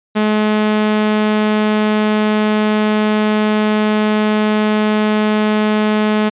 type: tone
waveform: sawtooth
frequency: 213.1 Hz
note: G#3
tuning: 45 cents sharp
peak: -8 dBFS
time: 0.15-6.3 s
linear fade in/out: 20 ms
effects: resampled to 8000 Hz